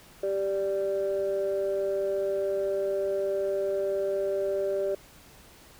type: tone pair together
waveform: sine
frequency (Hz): 392 / 587.3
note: G4 / D5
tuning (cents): 0 / 0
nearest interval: perfect fifth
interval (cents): 700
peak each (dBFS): -27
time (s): 0.23-4.95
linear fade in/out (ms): 5
effects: tanh soft clip ceiling -20 dBFS + pink hiss -53 dBFS RMS until 5.79 s